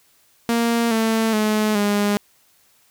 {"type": "tone with pitch steps", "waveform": "sawtooth", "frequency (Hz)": [233.1, 223.3, 214, 205], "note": ["A#3", "A3", "A3", "G#3"], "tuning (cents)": [0, 26, -48, -22], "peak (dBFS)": -13, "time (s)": [0.49, 2.17], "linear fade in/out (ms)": 0, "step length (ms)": 420, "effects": ["white hiss -58 dBFS RMS until 2.9 s"]}